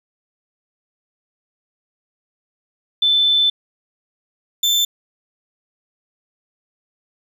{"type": "tone pair in turn", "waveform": ["sine", "35% pulse"], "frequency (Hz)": [3524, 3543], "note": ["A7", "A7"], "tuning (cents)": [2, 11], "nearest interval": "unison", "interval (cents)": 9, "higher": "second", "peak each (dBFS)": -12, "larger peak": "neither", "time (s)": [[3.02, 3.5], [4.63, 4.85]], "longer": "first", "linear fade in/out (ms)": 5, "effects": ["8-bit"]}